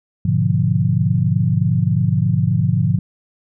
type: chord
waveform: sine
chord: G# diminished seventh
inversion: none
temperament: equal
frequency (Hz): 103.83 / 123.47 / 146.83 / 174.61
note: G#2 / B2 / D3 / F3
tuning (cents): 0 / 0 / 0 / 0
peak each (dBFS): -19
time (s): 0.25-2.99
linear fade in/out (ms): 5
effects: none